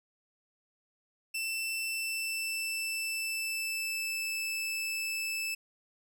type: tone with pitch glide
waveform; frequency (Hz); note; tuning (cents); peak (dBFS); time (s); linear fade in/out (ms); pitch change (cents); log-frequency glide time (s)
sawtooth; 2668 to 2630; E7 to E7; +20 to -5; -29; 1.34-5.55; 10; -25; 1.89-4.38
effects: none